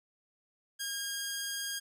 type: tone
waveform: 10% pulse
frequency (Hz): 1623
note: G#6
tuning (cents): -40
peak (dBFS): -26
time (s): 0.79-1.8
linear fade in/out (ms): 20
effects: none